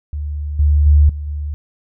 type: tone with level steps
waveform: sine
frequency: 73.8 Hz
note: D2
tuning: 9 cents sharp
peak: -20 / -9 / -6 / -22 / -20 dBFS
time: 0.13-1.54 s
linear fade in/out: 0 ms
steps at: 0.59 / 0.86 / 1.09 / 1.27 s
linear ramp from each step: 5 ms
effects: none